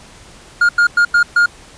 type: tone bursts at uneven times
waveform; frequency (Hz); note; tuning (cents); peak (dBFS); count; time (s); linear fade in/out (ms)
triangle; 1418; F6; +26; -6; 5; 0.61-0.69 / 0.78-0.87 / 0.97-1.05 / 1.14-1.23 / 1.36-1.46; 5
effects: pink hiss -41 dBFS RMS until 1.77 s + resampled to 22050 Hz